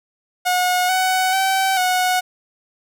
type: tone with pitch steps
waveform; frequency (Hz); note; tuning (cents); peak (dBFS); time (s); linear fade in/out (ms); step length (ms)
sawtooth; 725 / 747 / 768 / 734; F#5 / F#5 / G5 / F#5; -35 / +16 / -36 / -14; -12; 0.45-2.21; 20; 440
effects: none